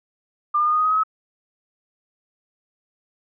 sine tone with pitch steps, 1196 / 1208.5 / 1221.1 / 1233.9 / 1246.8 / 1259.8 / 1273 / 1286.3 Hz, D6 / D6 / D#6 / D#6 / D#6 / D#6 / D#6 / E6, +31 / +49 / -33 / -15 / +3 / +21 / +39 / -43 cents, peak -16 dBFS, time 0.54-1.036 s, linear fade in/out 10 ms, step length 62 ms, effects none

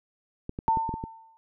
clicks, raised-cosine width 3 ms, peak -20 dBFS, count 7, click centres 0.494 / 0.589 / 0.685 / 0.772 / 0.892 / 0.94 / 1.039 s
sine tone with exponential decay, 899 Hz, A5, 37 cents sharp, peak -18 dBFS, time 0.68-1.37 s, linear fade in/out 0 ms, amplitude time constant 150 ms
effects none

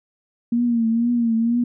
sine tone with vibrato, 233.1 Hz, A#3, in tune, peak -16 dBFS, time 0.52-1.64 s, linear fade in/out 5 ms, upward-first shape triangle, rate 2.1 Hz, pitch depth 72 cents each way, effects none

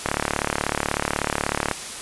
click train, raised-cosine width 0.5 ms, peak -5 dBFS, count 61, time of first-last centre 0.06-1.713 s, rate 36.3 Hz, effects white hiss -33 dBFS RMS until 2.01 s + resampled to 24000 Hz

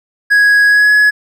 triangle tone with pitch glide, 1662 to 1689.1 Hz, G#6 to G#6, +1 to +29 cents, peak -4 dBFS, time 0.3-1.11 s, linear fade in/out 20 ms, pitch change +28 cents, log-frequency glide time 0.67-0.92 s, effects none

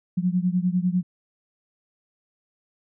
sine beating tone pair, 177.1 / 187.1 Hz, F3 / F#3, +24 / +20 cents, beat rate 10 Hz, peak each -22 / -24 dBFS, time 0.17-1.03 s, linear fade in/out 10 ms, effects none

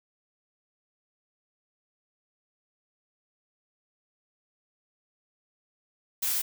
blue noise, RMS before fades -28 dBFS, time 6.22-6.42 s, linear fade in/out 10 ms, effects none

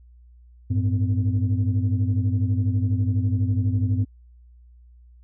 sine tone cluster, 97.6 / 109.7 / 255.5 Hz, G2 / A2 / C4, -7 / -5 / -41 cents, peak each -20 / -23 / -27 dBFS, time 0.7-4.05 s, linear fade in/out 10 ms, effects tanh soft clip ceiling -13 dBFS + added 60 Hz sine -47 dBFS peak until 5.23 s

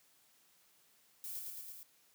violet noise with echo, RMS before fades -44 dBFS, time 1.24-1.39 s, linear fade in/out 0 ms, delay 110 ms, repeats 4, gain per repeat -2 dB, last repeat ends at 1.83 s, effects white hiss -69 dBFS RMS until 2.14 s + high-pass 100 Hz 12 dB/octave

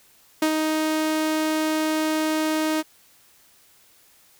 sawtooth tone with ADSR envelope, 312.3 Hz, D#4, 7 cents sharp, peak -13 dBFS, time 0.42-2.83 s, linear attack 4 ms, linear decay 80 ms, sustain -4 dB, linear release 33 ms, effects white hiss -56 dBFS RMS until 4.39 s

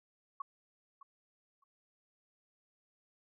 sine tone with echo, 1108.7 Hz, C#6, in tune, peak -36 dBFS, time 0.4-0.42 s, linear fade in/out 5 ms, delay 610 ms, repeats 2, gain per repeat -15 dB, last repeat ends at 1.64 s, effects none

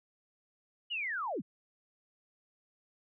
sine linear sweep, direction down, 2978 to 116.3 Hz, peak -33 dBFS, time 0.9-1.42 s, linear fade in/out 20 ms, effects none

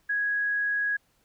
sine tone, 1661 Hz, G#6, in tune, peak -24 dBFS, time 0.09-0.97 s, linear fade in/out 10 ms, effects pink hiss -68 dBFS RMS until 1.24 s

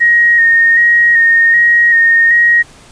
sine tone with vibrato, 1864.7 Hz, A#6, in tune, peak -5 dBFS, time 0-2.63 s, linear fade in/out 20 ms, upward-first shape square, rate 1.3 Hz, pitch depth 20 cents each way, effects pink hiss -40 dBFS RMS until 2.91 s + resampled to 22050 Hz

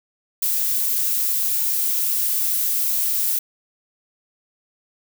violet noise, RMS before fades -21 dBFS, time 0.42-3.39 s, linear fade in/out 5 ms, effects none

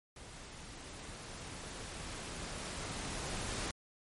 pink noise with level ramp, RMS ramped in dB -51 to -38 dBFS, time 0.16-3.71 s, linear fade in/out 2 ms, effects MP3 48 kbps

